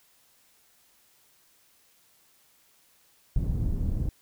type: low-pass noise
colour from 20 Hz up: pink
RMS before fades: -27 dBFS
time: 3.36-4.09 s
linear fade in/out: 2 ms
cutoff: 160 Hz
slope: 12 dB/octave
effects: white hiss -63 dBFS RMS until 4.21 s